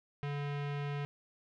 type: tone with low-pass filter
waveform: square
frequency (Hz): 143.8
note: D3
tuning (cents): -36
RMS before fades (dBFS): -37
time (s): 0.23-1.05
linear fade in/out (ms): 0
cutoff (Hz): 2700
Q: 1.5
effects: none